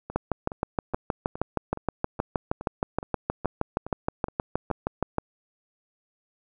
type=two click trains; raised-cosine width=1 ms; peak=-21 / -10 dBFS; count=12 / 33; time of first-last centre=0.1-4.703 / 0.16-5.184 s; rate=2.39 / 6.37 Hz; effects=none